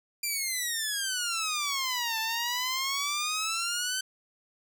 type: exponential two-way sweep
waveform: 10% pulse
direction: down then up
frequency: 2391 to 880 to 1541 Hz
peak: -20 dBFS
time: 0.23-4.01 s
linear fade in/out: 5 ms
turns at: 2.19 s
effects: none